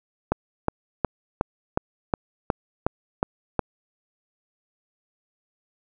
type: click train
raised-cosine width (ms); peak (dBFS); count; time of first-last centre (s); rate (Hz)
1; -6; 10; 0.32-3.593; 2.75
effects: none